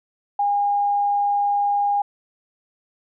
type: tone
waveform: sine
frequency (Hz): 813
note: G#5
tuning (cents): -37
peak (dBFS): -17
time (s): 0.39-2.02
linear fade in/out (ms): 5
effects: none